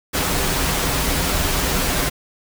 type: noise with comb filter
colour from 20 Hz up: pink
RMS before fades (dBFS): -20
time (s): 0.13-2.1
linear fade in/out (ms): 20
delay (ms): 9.1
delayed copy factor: -0.55
effects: none